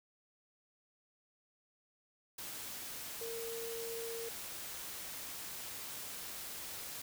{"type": "tone in noise", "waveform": "sine", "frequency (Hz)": 460.1, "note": "A#4", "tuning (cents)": -23, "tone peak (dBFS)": -41, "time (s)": [3.21, 4.29], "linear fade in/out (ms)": 5, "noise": "white", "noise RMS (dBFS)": -45, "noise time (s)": [2.38, 7.02], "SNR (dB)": 1, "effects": []}